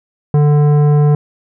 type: tone with tanh clipping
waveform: sine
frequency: 147.5 Hz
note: D3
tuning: 8 cents sharp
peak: -9 dBFS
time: 0.34-1.15 s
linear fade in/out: 2 ms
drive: 13 dB
effects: none